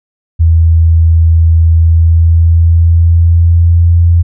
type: tone with pitch glide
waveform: sine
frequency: 82 to 85.09 Hz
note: E2 to F2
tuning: -9 to -45 cents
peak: -3 dBFS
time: 0.39-4.23 s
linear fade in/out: 20 ms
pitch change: +64 cents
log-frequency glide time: 1.73-3.93 s
effects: none